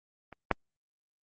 clicks, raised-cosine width 0.5 ms, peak -30 / -9 dBFS, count 2, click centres 0.327 / 0.513 s, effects Opus 24 kbps

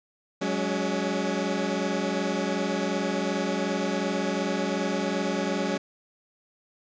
20% pulse chord, F# suspended second, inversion none, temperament equal with one note detuned, 185 / 207.7 / 282 Hz, F#3 / G#3 / C#4, 0 / 0 / +30 cents, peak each -25 dBFS, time 0.41-5.78 s, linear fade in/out 10 ms, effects resampled to 16000 Hz + 9-bit

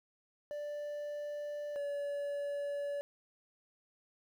triangle tone pair in turn, 587.3 / 572.2 Hz, D5 / D5, 0 / -45 cents, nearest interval unison, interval 45 cents, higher first, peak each -36 / -33 dBFS, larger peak second, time 0.51-1.76 / 1.76-3.01 s, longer neither, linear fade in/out 0 ms, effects 11-bit

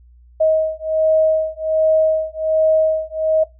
sine beating tone pair, 631 / 632.3 Hz, D#5 / D#5, +24 / +28 cents, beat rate 1.3 Hz, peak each -17 dBFS, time 0.4-3.44 s, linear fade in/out 10 ms, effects noise-tail reverb RT60 0.2 s tail -17 dB re dry + added 60 Hz sine -44 dBFS peak until 3.59 s

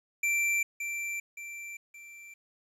square tone with echo, 2349 Hz, D7, in tune, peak -26 dBFS, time 0.23-0.63 s, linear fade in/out 5 ms, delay 570 ms, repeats 3, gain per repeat -7 dB, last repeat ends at 2.34 s, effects low-pass 11000 Hz 12 dB/octave + 11-bit

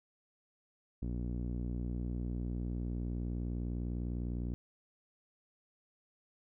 sawtooth tone with low-pass filter, 59.9 Hz, A#1, 48 cents sharp, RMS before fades -37 dBFS, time 1.02-4.54 s, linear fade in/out 0 ms, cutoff 270 Hz, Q 1.6, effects none

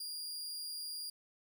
sawtooth tone with amplitude modulation, 4813 Hz, D8, 42 cents sharp, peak -36 dBFS, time 0-1.1 s, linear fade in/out 5 ms, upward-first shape sine, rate 156 Hz, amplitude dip 35%, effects 13-bit

